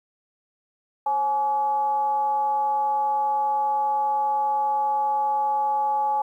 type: tone with frequency modulation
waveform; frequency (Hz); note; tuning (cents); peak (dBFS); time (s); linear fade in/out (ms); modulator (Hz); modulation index
sine; 845; G#5; +30; -20; 1.06-6.22; 5; 305; 0.35
effects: 10-bit